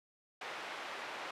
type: band-pass noise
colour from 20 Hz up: pink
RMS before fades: -44 dBFS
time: 0.41-1.31 s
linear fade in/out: 5 ms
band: 630 to 2900 Hz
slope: 12 dB/octave
effects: resampled to 32000 Hz